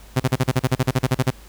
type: tone bursts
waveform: sawtooth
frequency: 129.1 Hz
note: C3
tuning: 23 cents flat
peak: -11 dBFS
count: 15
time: 0.16-1.307 s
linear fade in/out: 10 ms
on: 41 ms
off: 38 ms
effects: added 50 Hz sine -42 dBFS peak until 1.48 s + pink hiss -48 dBFS RMS until 1.48 s